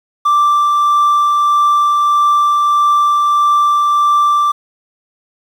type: tone with tremolo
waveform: triangle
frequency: 1174.7 Hz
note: D6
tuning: in tune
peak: -5 dBFS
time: 0.25-4.52 s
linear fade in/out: 10 ms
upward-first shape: triangle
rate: 1.6 Hz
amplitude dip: 25%
effects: tanh soft clip ceiling -2 dBFS + 7-bit